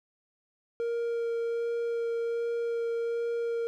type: tone with vibrato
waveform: triangle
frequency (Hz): 466.2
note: A#4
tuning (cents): 0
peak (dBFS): -26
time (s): 0.8-3.67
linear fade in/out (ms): 0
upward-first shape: sine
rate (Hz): 1.3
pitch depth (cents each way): 8
effects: none